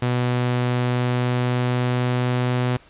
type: tone with pitch glide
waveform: sawtooth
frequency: 123.47 to 124.47 Hz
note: B2 to B2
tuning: 0 to +14 cents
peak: -15 dBFS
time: 0.02-2.77 s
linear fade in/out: 5 ms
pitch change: +14 cents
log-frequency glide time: 0.68-2.57 s
effects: pink hiss -50 dBFS RMS until 2.89 s + resampled to 8000 Hz